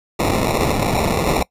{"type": "noise with sample-and-hold", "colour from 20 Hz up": "violet", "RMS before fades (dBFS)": -18, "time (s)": [0.19, 1.43], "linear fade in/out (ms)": 5, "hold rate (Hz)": 1575, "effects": ["noise-tail reverb RT60 0.1 s tail -22 dB re dry", "resampled to 32000 Hz"]}